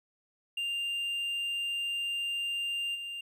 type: tone with level steps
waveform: triangle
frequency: 2794 Hz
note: F7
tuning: in tune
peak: -29 / -35 dBFS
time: 0.57-3.21 s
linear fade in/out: 5 ms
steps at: 2.94 s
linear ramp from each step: 20 ms
effects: none